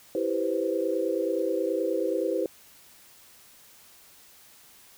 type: chord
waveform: sine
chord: C major seventh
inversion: first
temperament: equal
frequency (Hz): 329.6 / 392 / 493.9 / 523.3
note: E4 / G4 / B4 / C5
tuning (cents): 0 / 0 / 0 / 0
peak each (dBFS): -30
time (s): 0.15-2.46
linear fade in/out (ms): 2
effects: white hiss -54 dBFS RMS until 4.97 s